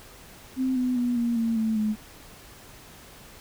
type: tone with pitch steps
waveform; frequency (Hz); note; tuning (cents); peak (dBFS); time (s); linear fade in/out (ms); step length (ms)
sine; 260 / 251.7 / 243.7 / 236 / 228.4 / 221.2 / 214.1; C4 / B3 / B3 / A#3 / A#3 / A3 / A3; -11 / +33 / -23 / +22 / -35 / +9 / -47; -22; 0.56-1.96; 50; 200
effects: pink hiss -48 dBFS RMS until 3.4 s